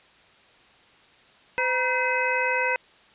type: harmonic tone with a mistuned harmonic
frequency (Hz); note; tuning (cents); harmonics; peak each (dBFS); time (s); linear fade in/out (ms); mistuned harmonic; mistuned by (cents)
510; C5; -44; 1 / 2 / 3 / 4 / 5; -28 / -28 / -28 / -28 / -28; 1.58-2.76; 0; 2; -110
effects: white hiss -55 dBFS RMS until 3.14 s + resampled to 8000 Hz